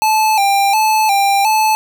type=tone with vibrato; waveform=square; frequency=830.6 Hz; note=G#5; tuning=in tune; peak=-11 dBFS; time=0.02-1.75 s; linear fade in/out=0 ms; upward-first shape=square; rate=1.4 Hz; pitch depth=78 cents each way; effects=none